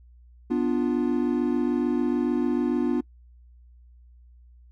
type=chord; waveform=triangle; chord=B diminished; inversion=none; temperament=equal; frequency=246.9 / 293.7 / 349.2 Hz; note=B3 / D4 / F4; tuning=0 / 0 / 0 cents; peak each=-23 / -24 / -25 dBFS; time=0.5-3.01 s; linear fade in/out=10 ms; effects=noise-tail reverb RT60 0.1 s tail -23 dB re dry + added 60 Hz sine -49 dBFS peak until 4.71 s